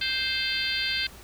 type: harmonic tone with a mistuned harmonic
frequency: 523.3 Hz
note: C5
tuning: in tune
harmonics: 3 / 4 / 5 / 6 / 7 / 8 / 9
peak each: -33 / -33 / -33 / -33 / -33 / -33 / -33 dBFS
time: 0.01-1.07 s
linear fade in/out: 5 ms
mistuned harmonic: 7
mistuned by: -40 cents
effects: added 60 Hz sine -48 dBFS peak until 1.23 s + pink hiss -48 dBFS RMS until 1.23 s